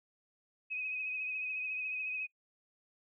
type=tone with vibrato; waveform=sine; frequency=2525 Hz; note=D#7; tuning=25 cents sharp; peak=-35 dBFS; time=0.7-2.27 s; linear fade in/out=20 ms; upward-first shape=triangle; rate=14 Hz; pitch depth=38 cents each way; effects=noise-tail reverb RT60 0.1 s tail -22 dB re dry